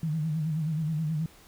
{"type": "tone with vibrato", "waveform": "sine", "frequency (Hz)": 156.5, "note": "D#3", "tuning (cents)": 10, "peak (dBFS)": -26, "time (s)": [0.03, 1.26], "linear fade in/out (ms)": 2, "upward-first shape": "sine", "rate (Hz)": 9.4, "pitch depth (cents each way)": 82, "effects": ["pink hiss -55 dBFS RMS until 1.47 s"]}